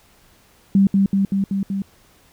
sine tone with echo, 196 Hz, G3, in tune, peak -10 dBFS, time 0.75-0.87 s, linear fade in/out 2 ms, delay 190 ms, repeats 5, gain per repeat -2 dB, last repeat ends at 1.82 s, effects pink hiss -54 dBFS RMS until 2.32 s

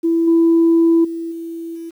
sine tone with level steps, 332.1 Hz, E4, 13 cents sharp, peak -12 / -8 / -22 / -25 / -27 dBFS, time 0.03-1.91 s, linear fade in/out 20 ms, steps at 0.27 / 1.04 / 1.31 / 1.75 s, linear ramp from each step 10 ms, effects tanh soft clip ceiling -6 dBFS + 8-bit

